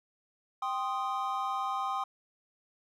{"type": "chord", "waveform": "triangle", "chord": "C minor", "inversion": "second", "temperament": "equal", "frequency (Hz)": [784, 1046.5, 1244.5], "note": ["G5", "C6", "Eb6"], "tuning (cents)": [0, 0, 0], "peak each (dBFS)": -33, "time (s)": [0.62, 2.04], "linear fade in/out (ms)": 5, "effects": []}